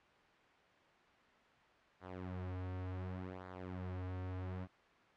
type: tone with flanger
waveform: sawtooth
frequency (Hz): 92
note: F#2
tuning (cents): -9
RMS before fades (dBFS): -44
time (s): 2-4.68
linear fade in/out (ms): 50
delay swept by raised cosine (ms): 0.35 to 6.05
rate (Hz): 0.68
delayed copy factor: -0.75
effects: white hiss -65 dBFS RMS until 5.16 s + low-pass 2000 Hz 12 dB/octave